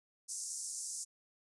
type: band-pass noise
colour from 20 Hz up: white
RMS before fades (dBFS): -42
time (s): 0.28-1.05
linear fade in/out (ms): 20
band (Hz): 5500 to 9800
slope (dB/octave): 48
effects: resampled to 24000 Hz